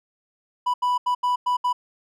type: tone bursts at uneven times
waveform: triangle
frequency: 987.8 Hz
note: B5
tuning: in tune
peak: -17 dBFS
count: 6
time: 0.66-0.74 / 0.82-0.98 / 1.06-1.15 / 1.23-1.36 / 1.46-1.57 / 1.64-1.73 s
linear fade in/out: 10 ms
effects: none